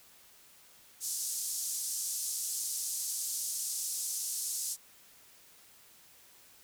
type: band-pass noise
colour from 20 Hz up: pink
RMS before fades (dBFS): -36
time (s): 1-4.77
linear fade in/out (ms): 50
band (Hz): 5900 to 12000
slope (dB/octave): 24
effects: white hiss -59 dBFS RMS until 6.63 s